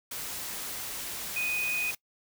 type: tone in noise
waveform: sine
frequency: 2489 Hz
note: D#7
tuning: in tune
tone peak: -28 dBFS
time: 1.36-1.91 s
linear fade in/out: 5 ms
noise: white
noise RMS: -37 dBFS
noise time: 0.11-1.95 s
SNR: +6 dB
effects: noise-tail reverb RT60 0.1 s tail -22 dB re dry